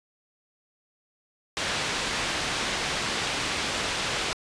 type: low-pass noise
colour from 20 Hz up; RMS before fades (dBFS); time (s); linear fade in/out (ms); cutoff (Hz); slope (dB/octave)
white; -29; 1.57-4.33; 0; 4000; 12
effects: resampled to 22050 Hz